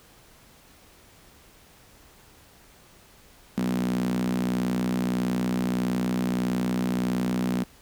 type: tone with high-pass filter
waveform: sawtooth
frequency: 61.6 Hz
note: B1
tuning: 4 cents flat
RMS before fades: -26 dBFS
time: 3.57-7.64 s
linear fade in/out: 10 ms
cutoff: 210 Hz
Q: 8.9
effects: pink hiss -54 dBFS RMS until 7.81 s

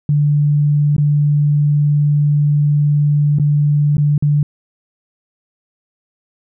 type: tone with dropouts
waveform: sine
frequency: 146.83 Hz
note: D3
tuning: in tune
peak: -10 dBFS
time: 0.09-4.43 s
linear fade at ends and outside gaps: 2 ms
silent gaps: 0.965-0.981 / 3.386-3.397 / 3.969-3.98 / 4.179-4.224 s
effects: none

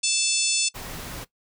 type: harmonic tone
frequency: 880 Hz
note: A5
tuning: in tune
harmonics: 3 / 4 / 5 / 6 / 7 / 8 / 9 / 10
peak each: -29 / -29 / -29 / -29 / -29 / -29 / -29 / -29 dBFS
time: 0.03-0.69 s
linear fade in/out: 10 ms
type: noise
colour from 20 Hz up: pink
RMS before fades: -36 dBFS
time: 0.74-1.25 s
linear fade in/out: 20 ms
effects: noise-tail reverb RT60 0.1 s tail -17 dB re dry

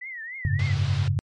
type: tone with vibrato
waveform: sine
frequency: 1947 Hz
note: B6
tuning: 25 cents flat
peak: -33 dBFS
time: 0.01-0.73 s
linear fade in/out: 10 ms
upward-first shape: triangle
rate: 3.5 Hz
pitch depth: 190 cents each way
type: chord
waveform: sine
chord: F# suspended second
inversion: none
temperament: equal with one note detuned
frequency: 93.03 / 103.83 / 138.59 Hz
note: F#2 / G#2 / C#3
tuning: +10 / 0 / 0 cents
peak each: -25 dBFS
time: 0.45-1.19 s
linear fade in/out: 0 ms
type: low-pass noise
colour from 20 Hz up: white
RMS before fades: -39 dBFS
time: 0.59-1.08 s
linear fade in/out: 2 ms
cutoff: 4400 Hz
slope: 24 dB/octave
effects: MP3 48 kbps

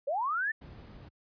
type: linear sweep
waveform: sine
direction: up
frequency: 517 to 1819 Hz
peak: -28 dBFS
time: 0.07-0.52 s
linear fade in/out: 10 ms
type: noise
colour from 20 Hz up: brown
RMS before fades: -45 dBFS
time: 0.61-1.09 s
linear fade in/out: 10 ms
effects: high-pass 60 Hz 12 dB/octave + resampled to 11025 Hz

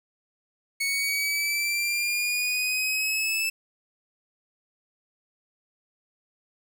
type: exponential sweep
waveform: sawtooth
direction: up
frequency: 2212 to 2637 Hz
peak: -21 dBFS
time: 0.8-3.5 s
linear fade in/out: 10 ms
effects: 9-bit

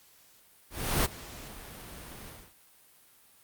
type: noise with ADSR envelope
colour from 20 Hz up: pink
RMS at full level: -25 dBFS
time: 0.7-2.54 s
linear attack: 350 ms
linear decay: 18 ms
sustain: -20 dB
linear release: 250 ms
effects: white hiss -60 dBFS RMS until 3.43 s + Opus 48 kbps

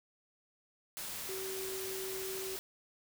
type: tone in noise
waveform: sine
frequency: 381.2 Hz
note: G4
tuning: 48 cents flat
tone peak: -40 dBFS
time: 1.29-2.56 s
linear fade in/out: 0 ms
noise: white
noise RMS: -42 dBFS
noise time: 0.97-2.59 s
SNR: -1 dB
effects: none

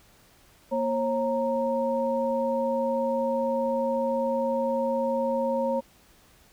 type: tone cluster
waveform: sine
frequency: 234.9 / 542 / 929 Hz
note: A#3 / C#5 / A#5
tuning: +13 / -39 / -6 cents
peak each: -30 / -25 / -31 dBFS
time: 0.71-5.81 s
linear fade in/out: 20 ms
effects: pink hiss -58 dBFS RMS until 6.52 s

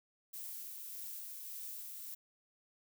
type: noise with tremolo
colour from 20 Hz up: violet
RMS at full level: -45 dBFS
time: 0.33-2.15 s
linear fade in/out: 10 ms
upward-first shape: sine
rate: 1.7 Hz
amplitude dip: 25%
effects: none

